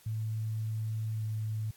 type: tone with pitch glide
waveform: sine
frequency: 110 to 108.93 Hz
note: A2 to A2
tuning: 0 to -17 cents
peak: -31 dBFS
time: 0.06-1.71 s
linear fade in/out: 5 ms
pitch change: -17 cents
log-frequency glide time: 1.15-1.23 s
effects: white hiss -60 dBFS RMS until 1.76 s + AAC 64 kbps

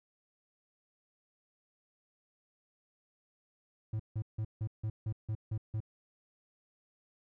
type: tone bursts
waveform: triangle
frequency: 108.8 Hz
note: A2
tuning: 19 cents flat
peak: -30 dBFS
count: 9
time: 3.93-5.804 s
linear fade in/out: 5 ms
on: 66 ms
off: 160 ms
effects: none

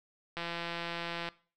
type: click train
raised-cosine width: 0.3 ms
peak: -21 dBFS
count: 157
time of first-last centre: 0.37-1.288 s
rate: 170 Hz
effects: noise-tail reverb RT60 0.4 s tail -20 dB re dry

